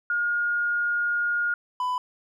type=tone pair in turn; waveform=sine / triangle; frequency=1426 / 998.8 Hz; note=F6 / B5; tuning=+36 / +19 cents; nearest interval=tritone; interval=617 cents; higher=first; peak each=-22 dBFS; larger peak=neither; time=0.1-1.54 / 1.8-1.98 s; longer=first; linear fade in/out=2 ms; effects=none